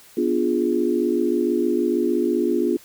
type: chord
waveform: sine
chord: B diminished seventh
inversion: none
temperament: equal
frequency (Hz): 246.9 / 293.7 / 349.2 / 415.3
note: B3 / D4 / F4 / Ab4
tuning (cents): 0 / 0 / 0 / 0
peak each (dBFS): -24 / -25 / -21 / -25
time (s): 0.17-2.77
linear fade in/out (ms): 5
effects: white hiss -49 dBFS RMS until 2.84 s